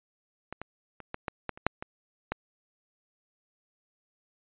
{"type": "clicks", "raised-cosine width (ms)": 0.5, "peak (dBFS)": [-22, -22, -28, -19, -16, -16, -30, -7, -21, -14], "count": 10, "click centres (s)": [0.526, 0.616, 1.003, 1.144, 1.282, 1.493, 1.575, 1.666, 1.825, 2.32], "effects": ["resampled to 8000 Hz"]}